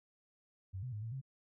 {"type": "tone with pitch steps", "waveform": "sine", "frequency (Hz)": [95, 126.5, 105.3, 113.2, 133.6], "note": ["F#2", "B2", "G#2", "A2", "C3"], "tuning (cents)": [46, 42, 24, 50, 36], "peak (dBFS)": -39, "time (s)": [0.73, 1.215], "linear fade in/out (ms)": 20, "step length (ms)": 97, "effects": []}